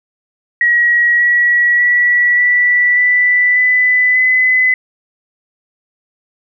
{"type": "tone with pitch steps", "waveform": "sine", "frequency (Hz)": [1908, 1925.7, 1943.6, 1961.6, 1979.9, 1998.2, 2017], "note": ["A#6", "B6", "B6", "B6", "B6", "B6", "B6"], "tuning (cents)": [40, -44, -28, -12, 4, 20, 36], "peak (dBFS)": -8, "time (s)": [0.61, 4.74], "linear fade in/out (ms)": 2, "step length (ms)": 590, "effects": []}